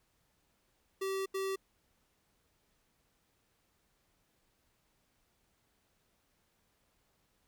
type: tone bursts at uneven times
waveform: square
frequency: 385.9 Hz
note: G4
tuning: 27 cents flat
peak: -34 dBFS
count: 2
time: 1.01-1.26 / 1.34-1.56 s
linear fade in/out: 10 ms
effects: pink hiss -75 dBFS RMS until 7.47 s